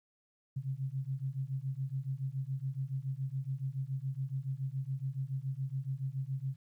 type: beating tone pair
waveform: sine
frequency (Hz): 130.6 / 137.7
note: C3 / C#3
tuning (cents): -3 / -11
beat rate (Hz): 7.1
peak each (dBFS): -37 / -37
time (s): 0.56-6.56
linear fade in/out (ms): 10
effects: 12-bit